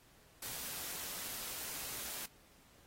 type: noise with amplitude modulation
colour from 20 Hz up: white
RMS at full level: -42 dBFS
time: 0.42-2.26 s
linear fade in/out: 5 ms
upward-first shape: sine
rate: 180 Hz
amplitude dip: 30%
effects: pink hiss -65 dBFS RMS until 2.86 s + AAC 48 kbps